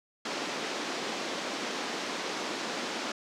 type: band-pass noise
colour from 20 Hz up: pink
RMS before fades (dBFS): -35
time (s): 0.25-3.12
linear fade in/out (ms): 5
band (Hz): 240 to 6200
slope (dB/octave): 24
effects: none